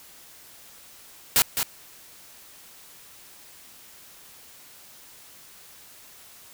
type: noise with echo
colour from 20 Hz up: white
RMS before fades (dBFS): -18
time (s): 1.36-1.42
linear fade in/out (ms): 0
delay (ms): 210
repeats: 1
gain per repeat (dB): -7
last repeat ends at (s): 1.63
effects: white hiss -49 dBFS RMS until 6.53 s